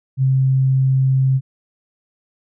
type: tone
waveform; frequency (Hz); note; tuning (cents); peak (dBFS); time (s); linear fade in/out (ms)
sine; 132.6; C3; +23; -12; 0.17-1.41; 50
effects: none